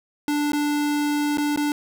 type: tone with dropouts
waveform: square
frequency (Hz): 293.7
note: D4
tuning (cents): 0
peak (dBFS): -21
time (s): 0.28-1.72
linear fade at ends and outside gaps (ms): 1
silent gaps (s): 0.52-0.532 / 1.373-1.382 / 1.561-1.574
effects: none